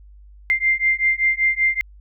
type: beating tone pair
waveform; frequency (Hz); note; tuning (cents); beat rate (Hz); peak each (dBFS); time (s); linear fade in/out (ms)
sine; 2093 / 2098.2; C7 / C7; 0 / +4; 5.2; -19; 0.5-1.81; 0
effects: added 50 Hz sine -42 dBFS peak until 2 s